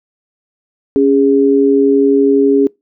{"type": "tone pair together", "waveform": "sine", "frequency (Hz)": [277.7, 409.6], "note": ["C#4", "G#4"], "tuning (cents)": [3, -24], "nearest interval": "perfect fifth", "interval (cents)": 673, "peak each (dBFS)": [-10, -10], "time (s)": [0.96, 2.67], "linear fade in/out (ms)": 0, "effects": ["noise-tail reverb RT60 0.2 s tail -25 dB re dry"]}